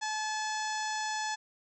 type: harmonic tone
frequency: 861 Hz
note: A5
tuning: 38 cents flat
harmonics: 1 / 2 / 3 / 4 / 5 / 6 / 7 / 8 / 9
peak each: -34 / -37 / -47 / -45 / -45 / -44 / -44 / -45 / -49 dBFS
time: 0.01-1.36 s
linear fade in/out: 20 ms
effects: none